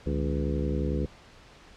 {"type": "harmonic tone with a mistuned harmonic", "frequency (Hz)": 71, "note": "C#2", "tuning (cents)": 42, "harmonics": [1, 2, 3, 4, 5, 6, 7], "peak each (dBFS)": [-29, -32, -34, -35, -36, -37, -37], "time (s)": [0.06, 1.06], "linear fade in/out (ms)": 5, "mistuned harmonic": 2, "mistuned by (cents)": 150, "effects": ["pink hiss -52 dBFS RMS until 1.76 s", "low-pass 5000 Hz 12 dB/octave"]}